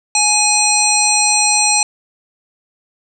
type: harmonic tone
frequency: 836 Hz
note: G#5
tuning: 11 cents sharp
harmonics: 1 / 3 / 5 / 7 / 9 / 10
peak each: -18 / -18 / -18 / -18 / -18 / -18 dBFS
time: 0.15-1.83 s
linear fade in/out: 2 ms
effects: none

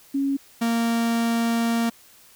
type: tone pair in turn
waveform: sine / 45% pulse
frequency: 276 / 231.5 Hz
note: C#4 / A#3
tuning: -7 / -12 cents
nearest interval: minor third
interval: 305 cents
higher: first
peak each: -20 dBFS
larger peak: neither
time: 0.14-0.37 / 0.61-1.9 s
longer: second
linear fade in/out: 10 ms
effects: white hiss -52 dBFS RMS until 2.35 s

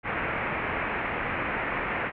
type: low-pass noise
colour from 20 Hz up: white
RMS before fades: -30 dBFS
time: 0.03-2.12 s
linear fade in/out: 50 ms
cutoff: 2400 Hz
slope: 48 dB/octave
effects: none

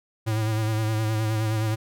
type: tone with vibrato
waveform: square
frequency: 109.4 Hz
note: A2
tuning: 9 cents flat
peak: -23 dBFS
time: 0.26-1.76 s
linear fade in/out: 20 ms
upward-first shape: sine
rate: 9.6 Hz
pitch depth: 37 cents each way
effects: none

